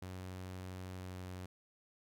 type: tone with pitch glide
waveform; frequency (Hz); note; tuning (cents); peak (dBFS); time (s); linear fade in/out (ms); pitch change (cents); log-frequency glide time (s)
sawtooth; 92.5 to 91.7; F#2 to F#2; 0 to -15; -40; 0.02-1.46; 5; -15; 0.96-1.17
effects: none